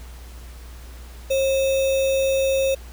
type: tone with sample-and-hold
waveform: sine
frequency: 538 Hz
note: C5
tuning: 48 cents sharp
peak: -17 dBFS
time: 1.3-2.75 s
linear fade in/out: 10 ms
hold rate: 3150 Hz
effects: added 60 Hz sine -37 dBFS peak until 2.92 s + pink hiss -47 dBFS RMS until 2.92 s